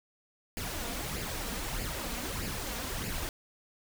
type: noise with flanger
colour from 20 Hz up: pink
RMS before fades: -36 dBFS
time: 0.57-3.29 s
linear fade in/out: 0 ms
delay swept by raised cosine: 0.41 to 4.31 ms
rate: 1.6 Hz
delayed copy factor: +0.6
effects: none